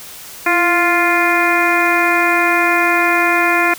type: harmonic tone with a mistuned harmonic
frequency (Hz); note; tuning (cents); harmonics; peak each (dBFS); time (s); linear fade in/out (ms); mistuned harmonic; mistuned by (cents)
349.2; F4; 0; 1 / 2 / 3 / 4 / 5 / 6 / 7; -19 / -19 / -19 / -19 / -19 / -19 / -19; 0.46-3.74; 5; 1; -55
effects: white hiss -34 dBFS RMS until 3.78 s